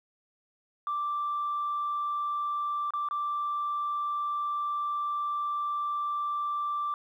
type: tone with dropouts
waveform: sine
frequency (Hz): 1174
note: D6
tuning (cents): -1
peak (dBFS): -27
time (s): 0.87-6.94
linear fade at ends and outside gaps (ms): 1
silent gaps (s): 2.906-2.936 / 3.087-3.11
effects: tanh soft clip ceiling -24 dBFS + 11-bit